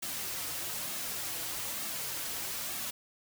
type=noise with flanger; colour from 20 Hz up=white; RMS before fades=-37 dBFS; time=0.02-2.91 s; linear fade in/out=10 ms; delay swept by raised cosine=2 to 5.1 ms; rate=1.1 Hz; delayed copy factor=-0.5; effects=none